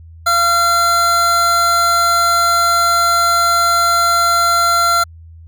square tone pair together, 688.6 / 1370 Hz, F5 / F6, -25 / -34 cents, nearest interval octave, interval 1191 cents, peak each -20 / -12 dBFS, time 0.26-5.04 s, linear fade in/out 10 ms, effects added 82 Hz sine -35 dBFS peak until 5.47 s

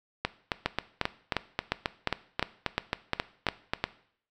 two click trains, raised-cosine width 0.3 ms, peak -9 / -10 dBFS, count 10 / 14, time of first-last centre 0.66-3.84 / 0.25-3.735 s, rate 2.83 / 3.73 Hz, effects noise-tail reverb RT60 0.6 s tail -17 dB re dry

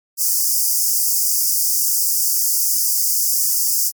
white high-pass noise, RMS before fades -17 dBFS, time 0.17-3.92 s, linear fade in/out 50 ms, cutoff 4900 Hz, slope 96 dB/octave, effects MP3 96 kbps

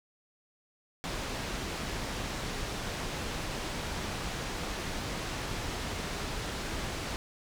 pink low-pass noise, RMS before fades -36 dBFS, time 1.04-7.16 s, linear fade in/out 0 ms, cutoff 6500 Hz, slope 12 dB/octave, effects none

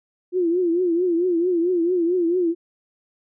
sine tone with vibrato, 349.2 Hz, F4, in tune, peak -17 dBFS, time 0.32-2.55 s, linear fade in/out 50 ms, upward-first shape triangle, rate 4.5 Hz, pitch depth 120 cents each way, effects none

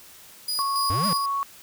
sawtooth tone with tremolo, 4923 Hz, D#8, 19 cents flat, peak -22 dBFS, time 0.48-1.26 s, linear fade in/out 5 ms, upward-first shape square, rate 3.6 Hz, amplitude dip 55%
sine tone with pitch glide, 1103 to 1110.7 Hz, C#6 to C#6, -9 to +3 cents, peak -23 dBFS, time 0.59-1.43 s, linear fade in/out 0 ms, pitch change +12 cents, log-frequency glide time 0.79-1.11 s
square exponential two-way sweep, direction up then down, 85.4 to 220 to 154.6 Hz, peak -26 dBFS, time 0.9-1.13 s, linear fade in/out 0 ms, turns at 1.07 s
effects white hiss -48 dBFS RMS until 1.62 s

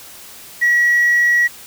sine tone, 1921 Hz, B6, 48 cents flat, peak -9 dBFS, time 0.61-1.48 s, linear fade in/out 20 ms, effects tanh soft clip ceiling -8 dBFS + white hiss -38 dBFS RMS until 1.66 s

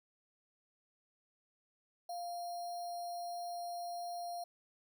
sine tone with sample-and-hold, 698.5 Hz, F5, in tune, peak -39 dBFS, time 2.09-4.44 s, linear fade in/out 5 ms, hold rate 4900 Hz, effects none

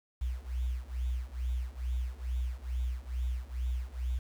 sine beating tone pair, 60.7 / 63 Hz, B1 / B1, -29 / +35 cents, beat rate 2.3 Hz, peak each -35 / -34 dBFS, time 0.21-4.19 s, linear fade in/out 10 ms, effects 9-bit

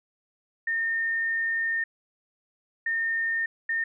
sine tone bursts at uneven times, 1823 Hz, A#6, 39 cents flat, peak -24 dBFS, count 3, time 0.67-1.84 / 2.86-3.46 / 3.69-3.84 s, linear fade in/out 5 ms, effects none

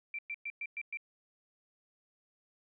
sine tone bursts, 2349 Hz, D7, in tune, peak -36 dBFS, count 6, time 0.14-0.972 s, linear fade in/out 2 ms, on 47 ms, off 110 ms, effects none

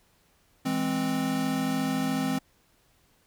square chord, E augmented, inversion none, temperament equal, 164.81 / 207.7 / 261.6 Hz, E3 / G#3 / B#3, 0 / 0 / 0 cents, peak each -34 / -33 / -28 dBFS, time 0.65-2.39 s, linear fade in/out 10 ms, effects pink hiss -65 dBFS RMS until 3.26 s

